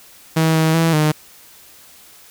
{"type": "tone with pitch steps", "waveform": "sawtooth", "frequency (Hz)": [160.6, 159.5, 164.4, 153], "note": ["E3", "D#3", "E3", "D#3"], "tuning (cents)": [-45, 43, -4, -29], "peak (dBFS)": -9, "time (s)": [0.36, 1.12], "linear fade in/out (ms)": 10, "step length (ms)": 190, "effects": ["white hiss -45 dBFS RMS until 2.3 s"]}